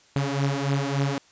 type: beating tone pair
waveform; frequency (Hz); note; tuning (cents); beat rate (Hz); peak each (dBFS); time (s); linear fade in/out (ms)
sawtooth; 138 / 141.5; C#3 / C#3; -7 / +36; 3.5; -21 / -23; 0.16-1.18; 0
effects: white hiss -57 dBFS RMS until 1.31 s + resampled to 16000 Hz